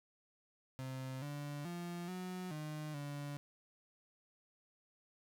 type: tone with pitch steps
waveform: 35% pulse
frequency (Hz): 131.1 / 145.3 / 173.6 / 183 / 152.6 / 144.2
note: C3 / D3 / F3 / F#3 / D#3 / D3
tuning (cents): +4 / -18 / -10 / -19 / -33 / -31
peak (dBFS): -40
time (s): 0.79-3.37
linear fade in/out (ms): 0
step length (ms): 430
effects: none